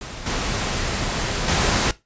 pink noise with level steps, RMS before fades -34 / -24 / -19 dBFS, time 0.01-1.91 s, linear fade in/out 2 ms, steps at 0.26 / 1.48 s, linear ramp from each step 2 ms, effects noise-tail reverb RT60 0.2 s tail -17 dB re dry + resampled to 16000 Hz

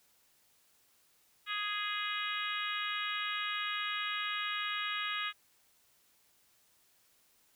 harmonic tone with a mistuned harmonic, 415.3 Hz, G#4, in tune, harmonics 3 / 4 / 5 / 6 / 7 / 8 / 9, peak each -39 / -40 / -41 / -42 / -42 / -43 / -44 dBFS, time 1.46-5.33 s, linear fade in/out 50 ms, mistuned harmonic 9, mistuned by +24 cents, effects white hiss -69 dBFS RMS until 7.55 s

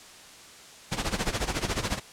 pink noise with tremolo, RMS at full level -26 dBFS, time 0.91-2 s, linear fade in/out 20 ms, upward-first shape sine, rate 14 Hz, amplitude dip 80%, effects white hiss -48 dBFS RMS until 2.12 s + low-pass 8000 Hz 12 dB/octave

